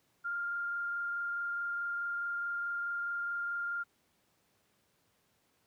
sine tone with frequency modulation, 1400 Hz, F6, 4 cents sharp, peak -33 dBFS, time 0.24-3.84 s, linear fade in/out 20 ms, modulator 24.7 Hz, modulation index 0.38, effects pink hiss -73 dBFS RMS until 5.66 s + high-pass 100 Hz 12 dB/octave

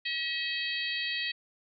harmonic tone, 641 Hz, E5, 49 cents flat, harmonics 3 / 4 / 5 / 6 / 7, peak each -35 / -36 / -37 / -38 / -38 dBFS, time 0.05-1.32 s, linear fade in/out 10 ms, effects none

